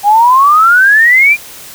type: exponential sweep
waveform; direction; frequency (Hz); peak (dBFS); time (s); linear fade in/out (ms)
sine; up; 797 to 2435; -3; 0.03-1.37; 50
effects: white hiss -31 dBFS RMS until 1.74 s